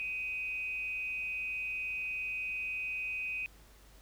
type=tone with frequency modulation; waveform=sine; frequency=2509 Hz; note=D#7; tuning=14 cents sharp; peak=-34 dBFS; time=0-3.46 s; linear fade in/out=0 ms; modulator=214 Hz; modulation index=0.41; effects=added 50 Hz sine -58 dBFS peak until 4.01 s + pink hiss -61 dBFS RMS until 4.01 s